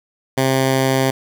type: tone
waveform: 10% pulse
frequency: 132.7 Hz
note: C3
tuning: 25 cents sharp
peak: -6 dBFS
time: 0.37-1.11 s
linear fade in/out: 10 ms
effects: none